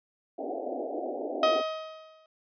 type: band-pass noise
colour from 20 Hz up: white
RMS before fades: -34 dBFS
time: 0.38-1.62 s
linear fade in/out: 10 ms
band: 250 to 760 Hz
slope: 96 dB/octave
type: tone with exponential decay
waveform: 30% pulse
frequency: 632 Hz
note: D#5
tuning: 27 cents sharp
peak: -16 dBFS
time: 1.43-2.26 s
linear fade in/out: 2 ms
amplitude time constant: 180 ms
effects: resampled to 11025 Hz